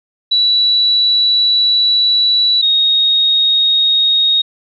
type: tone pair in turn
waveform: sine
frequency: 3937 / 3738 Hz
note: B7 / A#7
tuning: -6 / +4 cents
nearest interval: minor second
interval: 90 cents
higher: first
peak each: -9 dBFS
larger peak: neither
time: 0.31-2.62 / 2.62-4.42 s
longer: first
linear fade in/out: 10 ms
effects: none